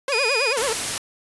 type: tone with vibrato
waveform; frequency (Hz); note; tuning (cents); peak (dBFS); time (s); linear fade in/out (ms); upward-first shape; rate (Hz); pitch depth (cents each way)
sawtooth; 499.5; B4; +20; -18; 0.08-0.73; 2; sine; 9.2; 240
type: tone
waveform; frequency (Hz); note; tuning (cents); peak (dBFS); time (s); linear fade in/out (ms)
30% pulse; 2471; D#7; -13; -18; 0.12-0.53; 2
type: noise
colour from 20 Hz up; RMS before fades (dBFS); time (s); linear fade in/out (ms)
white; -25; 0.57-0.98; 2
effects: resampled to 24000 Hz